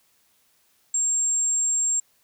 sine tone, 7459 Hz, A#8, in tune, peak -20 dBFS, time 0.94-2 s, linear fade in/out 5 ms, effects white hiss -64 dBFS RMS until 2.23 s

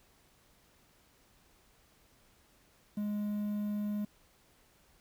triangle tone with quantisation, 207.8 Hz, G#3, 1 cent sharp, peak -30 dBFS, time 2.97-4.05 s, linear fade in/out 5 ms, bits 10, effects pink hiss -66 dBFS RMS until 5 s

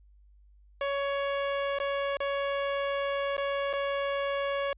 sawtooth tone with dropouts, 559 Hz, C#5, 14 cents sharp, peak -24 dBFS, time 0.81-4.73 s, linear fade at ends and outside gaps 2 ms, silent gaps 1.787-1.8 / 2.17-2.203 / 3.368-3.379 / 3.73-3.735 s, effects added 50 Hz sine -55 dBFS peak until 4.77 s + resampled to 8000 Hz

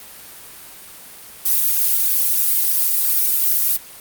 violet noise with flanger, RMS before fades -17 dBFS, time 1.45-3.77 s, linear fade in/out 10 ms, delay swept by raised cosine 0.94 to 4.44 ms, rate 3.1 Hz, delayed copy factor -1, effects white hiss -39 dBFS RMS until 4 s + Opus 32 kbps

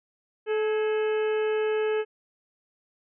harmonic tone with a mistuned harmonic, 431.8 Hz, A4, 33 cents flat, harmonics 1 / 2 / 3 / 4 / 5 / 6 / 7, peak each -23 / -38 / -41 / -38 / -44 / -41 / -46 dBFS, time 0.46-2.05 s, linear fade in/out 50 ms, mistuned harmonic 4, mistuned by -68 cents, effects none

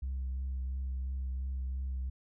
sine tone with vibrato, 65.41 Hz, C2, in tune, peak -31 dBFS, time 0.02-2.1 s, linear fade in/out 10 ms, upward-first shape triangle, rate 2.9 Hz, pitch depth 27 cents each way, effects tanh soft clip ceiling -31 dBFS

